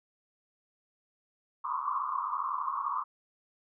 pink band-pass noise, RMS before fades -33 dBFS, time 1.64-3.04 s, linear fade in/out 10 ms, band 1000 to 1200 Hz, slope 96 dB/octave, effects none

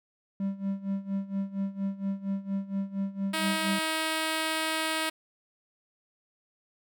triangle tone with tremolo, 196 Hz, G3, in tune, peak -24 dBFS, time 0.4-3.79 s, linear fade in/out 2 ms, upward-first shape sine, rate 4.3 Hz, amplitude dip 85%
5% pulse tone, 317.7 Hz, D#4, 36 cents sharp, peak -16 dBFS, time 3.33-5.1 s, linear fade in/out 10 ms
effects none

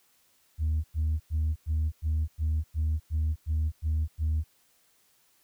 sine tone bursts, 78 Hz, D#2, 5 cents sharp, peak -22 dBFS, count 11, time 0.58-4.44 s, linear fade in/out 50 ms, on 260 ms, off 100 ms, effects tanh soft clip ceiling -22 dBFS + white hiss -66 dBFS RMS until 5.43 s

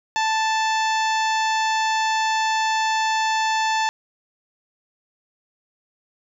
harmonic tone, 880 Hz, A5, in tune, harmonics 1 / 2 / 3 / 4 / 5 / 6 / 7 / 8, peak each -20 / -26 / -30 / -32 / -34 / -36 / -37 / -38 dBFS, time 0.16-3.89 s, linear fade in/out 0 ms, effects 9-bit

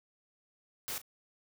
white noise with echo, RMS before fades -38 dBFS, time 0.88-0.98 s, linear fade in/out 0 ms, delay 36 ms, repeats 1, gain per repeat -14 dB, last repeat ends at 1.016 s, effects none

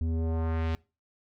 square tone with low-pass filter sweep, 81.3 Hz, E2, 23 cents flat, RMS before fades -29 dBFS, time 0.01-0.75 s, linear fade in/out 0 ms, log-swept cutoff 200 to 3800 Hz, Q 1.1, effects noise-tail reverb RT60 0.3 s tail -23 dB re dry

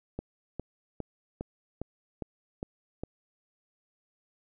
click train, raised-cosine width 2 ms, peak -21 dBFS, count 8, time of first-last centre 0.19-3.036 s, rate 2.46 Hz, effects none

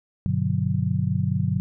sine chord, G major seventh, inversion none, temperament just, 98 / 122.5 / 147 / 183.75 Hz, G2 / B2 / D3 / F#3, 0 / -14 / +2 / -12 cents, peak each -26 dBFS, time 0.26-1.6 s, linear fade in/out 0 ms, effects none

